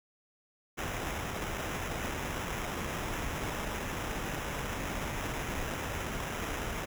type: noise with sample-and-hold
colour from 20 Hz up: pink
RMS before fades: -36 dBFS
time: 0.77-6.86 s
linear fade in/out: 20 ms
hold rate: 4410 Hz
effects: none